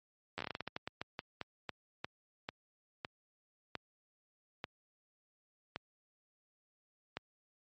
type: slowing click train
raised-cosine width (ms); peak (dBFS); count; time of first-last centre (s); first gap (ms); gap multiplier
0.3; -22; 23; 0.38-7.17; 11; 1.26
effects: high-pass 80 Hz 12 dB/octave + MP3 32 kbps